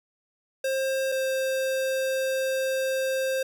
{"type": "tone pair in turn", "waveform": "square", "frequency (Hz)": [532, 528], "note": ["C5", "C5"], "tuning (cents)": [29, 16], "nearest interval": "unison", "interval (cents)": 13, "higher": "first", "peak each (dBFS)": -25, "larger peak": "neither", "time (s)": [[0.64, 1.12], [1.12, 3.43]], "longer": "second", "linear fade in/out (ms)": 5, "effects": []}